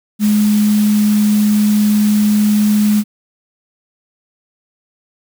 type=tone in noise; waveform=sine; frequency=210 Hz; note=G#3; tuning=19 cents sharp; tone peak=-9 dBFS; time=0.19-3.04 s; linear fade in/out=50 ms; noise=white; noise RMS=-27 dBFS; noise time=0.19-3.04 s; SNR=+15 dB; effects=none